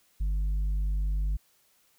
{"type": "tone with tanh clipping", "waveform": "sine", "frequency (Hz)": 49.93, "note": "G1", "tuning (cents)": 33, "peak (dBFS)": -26, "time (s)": [0.2, 1.37], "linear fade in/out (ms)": 10, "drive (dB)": 4, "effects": ["white hiss -66 dBFS RMS until 1.98 s"]}